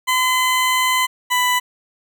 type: tone pair in turn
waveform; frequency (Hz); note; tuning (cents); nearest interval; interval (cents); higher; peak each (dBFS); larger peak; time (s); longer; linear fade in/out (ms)
20% pulse; 1020 / 994.4; C6 / B5; -44 / +12; unison; 44; first; -10; neither; 0.07-1.07 / 1.3-1.6; first; 20
effects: none